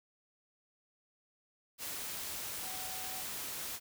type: tone in noise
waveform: sine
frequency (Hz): 751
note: F#5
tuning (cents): +26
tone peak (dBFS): -49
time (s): 2.61-3.24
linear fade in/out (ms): 50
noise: white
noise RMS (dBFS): -41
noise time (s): 1.78-3.8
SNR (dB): -11
effects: none